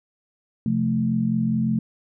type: chord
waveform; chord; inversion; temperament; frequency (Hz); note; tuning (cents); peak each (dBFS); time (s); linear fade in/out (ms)
sine; F major; second; equal; 130.81 / 174.61 / 220; C3 / F3 / A3; 0 / 0 / 0; -26 / -26 / -21; 0.66-1.79; 2
effects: none